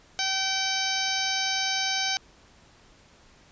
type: harmonic tone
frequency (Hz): 770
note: G5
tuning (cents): -31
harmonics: 1 / 2 / 3 / 4 / 5 / 6 / 7 / 8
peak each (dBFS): -33 / -33 / -33 / -33 / -33 / -33 / -33 / -33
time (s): 0.19-2.17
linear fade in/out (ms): 0
effects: pink hiss -56 dBFS RMS until 3.51 s + resampled to 16000 Hz